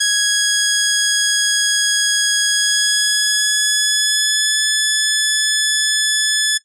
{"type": "tone with pitch glide", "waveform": "10% pulse", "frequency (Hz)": [1661.2, 1724.8], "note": ["G#6", "A6"], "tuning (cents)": [0, -35], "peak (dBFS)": -4, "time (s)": [0, 6.58], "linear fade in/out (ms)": 10, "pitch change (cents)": 65, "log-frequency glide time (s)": [2.45, 4.61], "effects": ["noise-tail reverb RT60 0.1 s tail -17 dB re dry", "resampled to 22050 Hz"]}